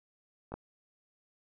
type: clicks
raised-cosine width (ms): 1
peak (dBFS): -29 / -23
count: 2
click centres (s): 0.52 / 0.54
effects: none